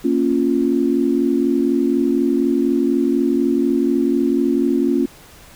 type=chord; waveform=sine; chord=Bb minor; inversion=none; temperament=equal; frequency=233.1 / 277.2 / 349.2 Hz; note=Bb3 / Db4 / F4; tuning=0 / 0 / 0 cents; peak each=-20 / -17 / -19 dBFS; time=0.04-5.06 s; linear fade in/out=10 ms; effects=pink hiss -44 dBFS RMS until 5.55 s